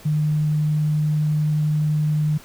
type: tone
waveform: sine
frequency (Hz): 151.9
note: D#3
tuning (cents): -41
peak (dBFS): -17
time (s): 0.05-2.38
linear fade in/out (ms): 10
effects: pink hiss -45 dBFS RMS until 2.44 s